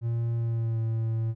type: tone with pitch glide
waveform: triangle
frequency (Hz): 116.54 to 112.64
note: A#2 to A2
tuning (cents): 0 to +41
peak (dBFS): -23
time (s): 0.01-1.35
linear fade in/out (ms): 50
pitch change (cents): -59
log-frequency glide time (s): 0.35-0.85
effects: none